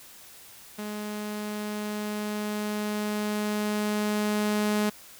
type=tone with level ramp; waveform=sawtooth; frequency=210 Hz; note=G#3; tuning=19 cents sharp; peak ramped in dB=-29 to -19 dBFS; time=0.78-4.9 s; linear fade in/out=10 ms; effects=white hiss -49 dBFS RMS until 5.19 s